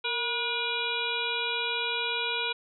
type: harmonic tone with a mistuned harmonic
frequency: 482.4 Hz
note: B4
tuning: 41 cents flat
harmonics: 1 / 2 / 3 / 5 / 6 / 7 / 8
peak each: -37 / -36 / -36 / -32 / -38 / -35 / -35 dBFS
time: 0.04-2.53 s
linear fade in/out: 10 ms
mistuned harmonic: 1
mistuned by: -69 cents
effects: none